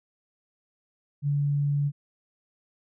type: tone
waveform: sine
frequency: 143.6 Hz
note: D3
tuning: 39 cents flat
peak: -22 dBFS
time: 1.22-1.92 s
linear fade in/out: 50 ms
effects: none